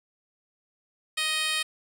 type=tone with high-pass filter; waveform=10% pulse; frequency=625 Hz; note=D#5; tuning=8 cents sharp; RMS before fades=-27 dBFS; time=1.17-1.63 s; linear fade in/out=10 ms; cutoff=2200 Hz; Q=0.63; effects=low-pass 11000 Hz 12 dB/octave + 9-bit